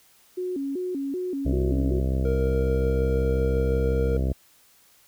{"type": "tone with vibrato", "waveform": "sine", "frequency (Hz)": 317.3, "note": "D#4", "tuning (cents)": 34, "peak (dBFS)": -26, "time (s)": [0.37, 2], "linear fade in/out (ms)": 10, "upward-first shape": "square", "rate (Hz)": 2.6, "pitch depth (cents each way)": 240}
{"type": "harmonic tone", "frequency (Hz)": 65.6, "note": "C2", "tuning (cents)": 5, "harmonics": [1, 2, 3, 4, 5, 6, 7, 8, 9, 10], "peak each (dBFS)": [-23, -29, -33, -35, -37, -39, -40, -41, -42, -43], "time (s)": [1.45, 4.33], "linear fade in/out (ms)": 10}
{"type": "tone", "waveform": "triangle", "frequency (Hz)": 466.2, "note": "A#4", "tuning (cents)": 0, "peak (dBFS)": -23, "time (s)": [2.25, 4.17], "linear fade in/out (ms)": 2}
{"effects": ["white hiss -58 dBFS RMS until 5.07 s"]}